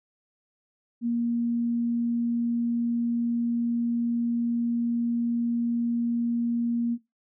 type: tone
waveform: sine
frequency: 235.6 Hz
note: A#3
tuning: 19 cents sharp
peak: -23 dBFS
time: 1.01-6.98 s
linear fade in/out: 50 ms
effects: noise-tail reverb RT60 0.2 s tail -18 dB re dry